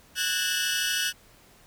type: tone cluster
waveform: 20% pulse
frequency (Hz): 1480 / 1641 / 1804 / 2636 / 2927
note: F#6 / G#6 / A6 / E7 / F#7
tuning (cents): 0 / -21 / +43 / -1 / -19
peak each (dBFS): -25 / -27 / -31 / -29 / -25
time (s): 0.15-1.13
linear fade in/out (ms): 50
effects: pink hiss -56 dBFS RMS until 1.66 s